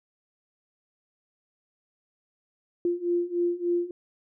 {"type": "beating tone pair", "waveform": "sine", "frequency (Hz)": [346.4, 349.8], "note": ["F4", "F4"], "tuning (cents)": [-14, 3], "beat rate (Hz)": 3.4, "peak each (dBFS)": [-28, -26], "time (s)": [2.85, 3.91], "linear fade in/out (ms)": 2, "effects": []}